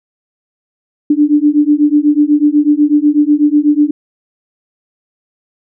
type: beating tone pair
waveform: sine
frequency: 291.7 / 299.8 Hz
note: D4 / D4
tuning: -12 / +36 cents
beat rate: 8.1 Hz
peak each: -10 dBFS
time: 1.1-3.91 s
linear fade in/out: 5 ms
effects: none